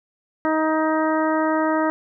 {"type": "harmonic tone", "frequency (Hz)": 314.4, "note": "D#4", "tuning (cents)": 18, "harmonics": [1, 2, 3, 4, 5, 6], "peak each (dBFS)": [-21, -23, -25, -27, -31, -32], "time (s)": [0.45, 1.9], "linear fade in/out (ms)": 0, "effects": []}